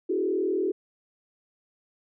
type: tone with frequency modulation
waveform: sine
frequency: 373.8 Hz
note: F#4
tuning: 18 cents sharp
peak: -23 dBFS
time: 0.09-0.72 s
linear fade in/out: 10 ms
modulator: 40.2 Hz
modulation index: 1.3
effects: none